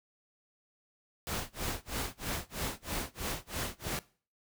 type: noise with tremolo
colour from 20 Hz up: pink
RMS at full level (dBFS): -34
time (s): 1.27-3.99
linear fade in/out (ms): 0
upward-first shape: sine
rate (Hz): 3.1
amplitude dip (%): 100
effects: noise-tail reverb RT60 0.4 s tail -20 dB re dry